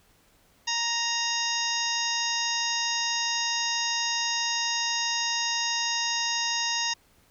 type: harmonic tone with a mistuned harmonic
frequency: 932.3 Hz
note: A#5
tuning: in tune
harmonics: 1 / 2 / 3 / 4 / 5 / 6 / 7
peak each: -33 / -33 / -33 / -33 / -33 / -33 / -33 dBFS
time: 0.67-6.94 s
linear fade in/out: 10 ms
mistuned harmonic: 5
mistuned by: +120 cents
effects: pink hiss -62 dBFS RMS until 7.3 s